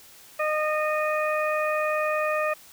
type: harmonic tone with a mistuned harmonic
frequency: 613 Hz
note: D#5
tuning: 26 cents flat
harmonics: 1 / 2 / 3 / 4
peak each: -25 / -28 / -32 / -32 dBFS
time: 0.39-2.54 s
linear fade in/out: 10 ms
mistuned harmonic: 4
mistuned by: +17 cents
effects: white hiss -50 dBFS RMS until 2.72 s